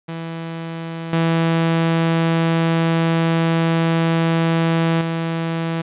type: tone with level steps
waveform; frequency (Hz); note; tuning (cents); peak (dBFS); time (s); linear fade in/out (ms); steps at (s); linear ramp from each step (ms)
sawtooth; 164.81; E3; 0; -22 / -11 / -16; 0.08-5.82; 10; 1.13 / 5.01; 2
effects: resampled to 8000 Hz + 8-bit